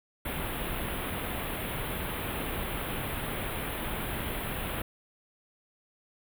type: band-stop noise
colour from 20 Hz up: pink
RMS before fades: -34 dBFS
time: 0.25-4.82 s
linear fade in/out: 5 ms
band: 3500 to 9900 Hz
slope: 48 dB/octave
effects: none